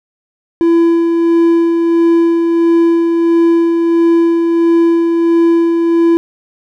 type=tone with tremolo; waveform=triangle; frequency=335.5 Hz; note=E4; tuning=31 cents sharp; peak=-4 dBFS; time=0.61-6.17 s; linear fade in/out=0 ms; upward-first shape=sine; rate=1.5 Hz; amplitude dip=35%; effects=none